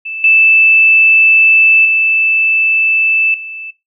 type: tone with level steps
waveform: sine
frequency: 2637 Hz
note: E7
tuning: in tune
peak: -20 / -5 / -9 / -24 dBFS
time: 0.05-3.71 s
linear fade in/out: 10 ms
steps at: 0.24 / 1.85 / 3.34 s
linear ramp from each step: 2 ms
effects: noise-tail reverb RT60 0.2 s tail -18 dB re dry